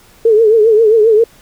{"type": "tone with vibrato", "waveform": "sine", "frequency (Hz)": 440, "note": "A4", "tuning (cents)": 0, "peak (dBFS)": -5, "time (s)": [0.25, 1.24], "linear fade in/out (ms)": 5, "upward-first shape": "triangle", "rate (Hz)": 7.5, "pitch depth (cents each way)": 110, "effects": ["pink hiss -45 dBFS RMS until 1.41 s"]}